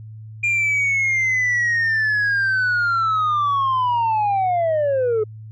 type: linear sweep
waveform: sine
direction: down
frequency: 2412 to 419.4 Hz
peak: -14 dBFS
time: 0.43-5.24 s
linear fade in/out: 10 ms
effects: tanh soft clip ceiling -15 dBFS + added 109 Hz sine -34 dBFS peak until 5.51 s